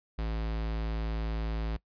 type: tone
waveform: square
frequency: 55 Hz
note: A1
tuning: in tune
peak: -31 dBFS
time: 0.18-1.77 s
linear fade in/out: 10 ms
effects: noise-tail reverb RT60 0.1 s tail -20 dB re dry + resampled to 11025 Hz